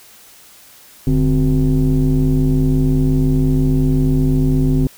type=tone with frequency modulation; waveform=sine; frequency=146.83 Hz; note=D3; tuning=in tune; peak=-10 dBFS; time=1.07-4.87 s; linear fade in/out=2 ms; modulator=114 Hz; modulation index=1.3; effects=tanh soft clip ceiling -7 dBFS + white hiss -44 dBFS RMS until 4.97 s